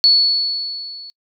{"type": "tone with level ramp", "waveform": "sine", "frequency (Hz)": 4416, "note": "C#8", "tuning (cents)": -7, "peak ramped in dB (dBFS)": [-7, -33], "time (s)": [0.04, 1.1], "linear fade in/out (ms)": 0, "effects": ["noise-tail reverb RT60 0.1 s tail -26 dB re dry"]}